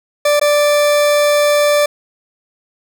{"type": "tone with dropouts", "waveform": "40% pulse", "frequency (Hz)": 587.3, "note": "D5", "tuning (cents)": 0, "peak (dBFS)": -9, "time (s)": [0.25, 1.86], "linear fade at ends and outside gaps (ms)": 5, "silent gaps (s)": [0.397, 0.413], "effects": []}